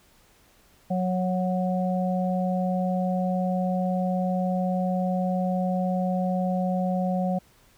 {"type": "harmonic tone", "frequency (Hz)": 183.6, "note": "F#3", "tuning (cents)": -13, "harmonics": [1, 3, 4], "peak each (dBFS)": [-24, -30, -30], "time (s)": [0.9, 7.39], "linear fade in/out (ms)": 10, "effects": ["pink hiss -59 dBFS RMS until 7.77 s"]}